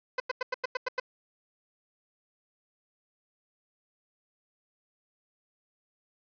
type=tone bursts; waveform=15% pulse; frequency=508 Hz; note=B4; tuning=49 cents sharp; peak=-21 dBFS; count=8; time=0.18-0.999 s; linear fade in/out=5 ms; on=21 ms; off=93 ms; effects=resampled to 11025 Hz + 9-bit